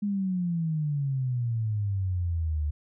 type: exponential sweep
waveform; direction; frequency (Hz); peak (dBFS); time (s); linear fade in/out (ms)
sine; down; 207.7 to 72.9; -25; 0.02-2.71; 10
effects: none